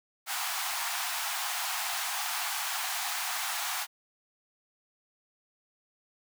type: high-pass noise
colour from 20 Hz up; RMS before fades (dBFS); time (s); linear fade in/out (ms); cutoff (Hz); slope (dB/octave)
pink; -33; 0.26-3.87; 50; 700; 96
effects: none